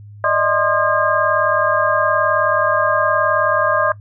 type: tone cluster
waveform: sine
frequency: 595 / 634 / 1052 / 1219 / 1616 Hz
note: D5 / D#5 / C6 / D#6 / G#6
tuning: +22 / +32 / +9 / -36 / -48 cents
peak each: -20 dBFS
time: 0.24-3.92 s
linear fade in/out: 2 ms
effects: noise-tail reverb RT60 0.1 s tail -18 dB re dry + added 103 Hz sine -35 dBFS peak until 4 s